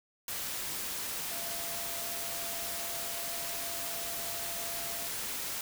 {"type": "tone in noise", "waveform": "sine", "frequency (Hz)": 680, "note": "F5", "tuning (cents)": -46, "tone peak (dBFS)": -45, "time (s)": [1.31, 5.07], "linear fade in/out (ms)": 2, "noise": "white", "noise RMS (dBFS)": -37, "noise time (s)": [0.28, 5.61], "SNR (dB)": -11, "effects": []}